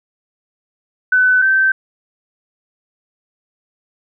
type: tone pair in turn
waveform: sine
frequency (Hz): 1506 / 1551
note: F#6 / G6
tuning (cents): +30 / -19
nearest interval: minor second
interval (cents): 51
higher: second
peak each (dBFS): -9 / -10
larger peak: first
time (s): 1.12-1.42 / 1.42-1.72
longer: neither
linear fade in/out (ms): 5
effects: none